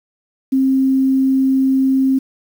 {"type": "tone", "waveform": "sine", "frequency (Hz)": 265.5, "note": "C4", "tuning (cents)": 25, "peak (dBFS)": -11, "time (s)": [0.52, 2.19], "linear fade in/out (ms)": 10, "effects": ["7-bit"]}